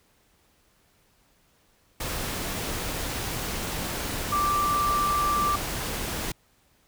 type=tone in noise; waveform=sine; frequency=1174.7 Hz; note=D6; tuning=in tune; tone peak=-22 dBFS; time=4.32-5.56 s; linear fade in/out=5 ms; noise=pink; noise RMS=-31 dBFS; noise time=2-6.32 s; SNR=+6 dB; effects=pink hiss -64 dBFS RMS until 6.87 s